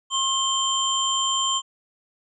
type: tone cluster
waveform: sine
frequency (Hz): 1074 / 3125 / 7200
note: C6 / G7 / A8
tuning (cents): +45 / -6 / +39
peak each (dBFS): -25 / -23 / -28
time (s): 0.1-1.62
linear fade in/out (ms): 50
effects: none